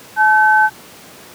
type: tone pair together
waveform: sine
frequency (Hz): 860 / 1532.3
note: A5 / G6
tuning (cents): -40 / -40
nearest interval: minor seventh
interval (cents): 1000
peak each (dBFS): -11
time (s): 0.16-0.7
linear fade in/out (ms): 50
effects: pink hiss -39 dBFS RMS until 1.34 s + high-pass 150 Hz 12 dB/octave